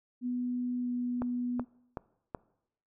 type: tone with pitch glide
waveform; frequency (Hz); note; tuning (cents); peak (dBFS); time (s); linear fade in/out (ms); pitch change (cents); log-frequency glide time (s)
sine; 246.9 to 245.2; B3 to B3; 0 to -12; -30; 0.21-1.65; 50; -12; 0.82-0.88
type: click train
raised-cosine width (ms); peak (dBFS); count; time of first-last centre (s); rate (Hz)
1; -21; 4; 1.22-2.348; 2.66
effects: noise-tail reverb RT60 0.8 s tail -22 dB re dry